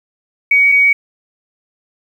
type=tone pair in turn; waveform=sine; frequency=2252 / 2252 Hz; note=C#7 / C#7; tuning=+27 / +27 cents; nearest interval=unison; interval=0 cents; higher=neither; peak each=-7 / -7 dBFS; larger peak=neither; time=0.51-0.72 / 0.72-0.93 s; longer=neither; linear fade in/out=5 ms; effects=7-bit